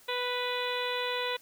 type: harmonic tone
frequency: 493.9 Hz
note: B4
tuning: in tune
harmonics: 1 / 2 / 3 / 4 / 5 / 6 / 7 / 8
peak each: -34 / -36 / -40 / -39 / -39 / -43 / -38 / -40 dBFS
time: 0.08-1.37 s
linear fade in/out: 10 ms
effects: white hiss -58 dBFS RMS until 1.41 s